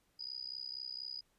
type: tone with amplitude modulation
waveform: sine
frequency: 4931 Hz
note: D#8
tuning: 16 cents flat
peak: -37 dBFS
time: 0.19-1.21 s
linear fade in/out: 10 ms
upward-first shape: sine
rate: 64.2 Hz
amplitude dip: 100%
effects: pink hiss -75 dBFS RMS until 1.38 s + resampled to 32000 Hz